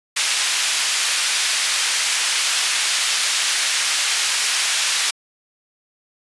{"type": "band-pass noise", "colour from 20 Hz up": "pink", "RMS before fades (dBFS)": -20, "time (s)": [0.16, 5.11], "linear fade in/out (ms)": 10, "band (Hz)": [2100, 10000], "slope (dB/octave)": 12, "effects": ["resampled to 24000 Hz"]}